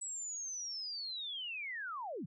sine linear sweep, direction down, 7902 to 121.8 Hz, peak -39 dBFS, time 0.01-2.26 s, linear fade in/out 10 ms, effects none

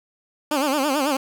15% pulse tone with vibrato, 283 Hz, C#4, 36 cents sharp, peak -13 dBFS, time 0.51-1.17 s, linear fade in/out 5 ms, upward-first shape sine, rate 9.1 Hz, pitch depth 140 cents each way, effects none

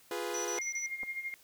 sawtooth chord, F diminished, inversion none, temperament equal, 349.2 / 415.3 / 493.9 Hz, F4 / Ab4 / Cb5, 0 / 0 / 0 cents, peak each -35 dBFS, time 0.11-0.59 s, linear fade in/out 2 ms
sine tone bursts, 5920 Hz, F#8, in tune, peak -36 dBFS, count 4, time 0.34-0.861 s, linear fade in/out 2 ms, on 110 ms, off 27 ms
sine tone with tremolo, 2127 Hz, C7, 28 cents sharp, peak -33 dBFS, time 0.58-1.34 s, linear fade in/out 0 ms, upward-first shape sine, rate 12 Hz, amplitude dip 70%
clicks, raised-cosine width 1 ms, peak -35 dBFS, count 2, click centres 1.031 / 1.035 s
effects white hiss -61 dBFS RMS until 1.43 s

